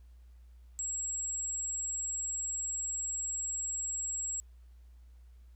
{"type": "tone", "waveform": "sine", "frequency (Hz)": 7640, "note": "A#8", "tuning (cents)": 42, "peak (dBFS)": -33, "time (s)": [0.79, 4.4], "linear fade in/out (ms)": 0, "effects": ["added 60 Hz sine -52 dBFS peak until 5.55 s", "pink hiss -75 dBFS RMS until 5.55 s"]}